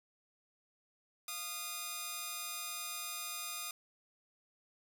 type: tone pair together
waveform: 5% pulse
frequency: 691 / 1229.3 Hz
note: F5 / D#6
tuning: -19 / -21 cents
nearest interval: minor seventh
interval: 998 cents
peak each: -38 / -28 dBFS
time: 1.28-3.71 s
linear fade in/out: 2 ms
effects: none